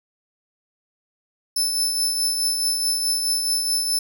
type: tone with tremolo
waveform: 25% pulse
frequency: 5270 Hz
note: E8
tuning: 1 cent flat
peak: -13 dBFS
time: 1.56-3.99 s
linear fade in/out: 5 ms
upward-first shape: triangle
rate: 4.7 Hz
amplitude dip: 45%
effects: none